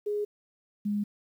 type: tone pair in turn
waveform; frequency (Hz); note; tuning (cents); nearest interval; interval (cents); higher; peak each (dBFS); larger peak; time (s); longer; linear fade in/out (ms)
sine; 415.3 / 206.2; G#4 / G#3; 0 / -12; octave; 1212; first; -27 / -26; second; 0.06-0.25 / 0.85-1.04; neither; 10
effects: 10-bit